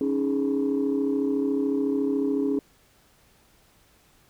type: chord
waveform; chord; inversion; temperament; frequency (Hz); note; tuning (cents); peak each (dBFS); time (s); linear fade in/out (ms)
sine; C# suspended second; none; equal; 277.2 / 311.1 / 415.3; C#4 / D#4 / G#4; 0 / 0 / 0; -23 / -29 / -26; 0.01-2.59; 2
effects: tanh soft clip ceiling -16 dBFS + pink hiss -60 dBFS RMS until 4.29 s